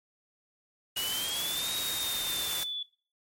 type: noise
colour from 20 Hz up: white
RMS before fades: -34 dBFS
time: 0.96-2.64 s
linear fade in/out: 10 ms
type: exponential two-way sweep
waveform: sine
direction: up then down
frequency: 2892 to 3786 to 3434 Hz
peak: -32 dBFS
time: 0.96-2.83 s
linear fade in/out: 5 ms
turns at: 1.74 s
effects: noise-tail reverb RT60 0.4 s tail -19 dB re dry + MP3 64 kbps